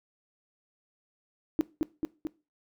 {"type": "tone with echo", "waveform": "sine", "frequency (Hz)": 311.1, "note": "D#4", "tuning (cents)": 0, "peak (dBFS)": -20, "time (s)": [1.59, 1.61], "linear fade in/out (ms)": 0, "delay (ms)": 220, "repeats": 3, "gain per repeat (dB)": -3, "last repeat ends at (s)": 2.27, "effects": ["noise-tail reverb RT60 0.3 s tail -20 dB re dry"]}